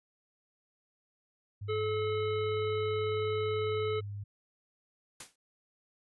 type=tone; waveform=sine; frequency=101.7 Hz; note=G#2; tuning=36 cents flat; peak=-37 dBFS; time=1.61-4.24 s; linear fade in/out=10 ms
type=harmonic tone; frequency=430.9 Hz; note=A4; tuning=36 cents flat; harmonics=1 / 3 / 5 / 7 / 9; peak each=-30 / -40 / -44 / -47 / -49 dBFS; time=1.68-4.01 s; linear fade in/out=20 ms
type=noise with exponential decay; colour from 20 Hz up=white; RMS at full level=-39 dBFS; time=5.2-5.36 s; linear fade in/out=5 ms; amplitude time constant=34 ms
effects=resampled to 24000 Hz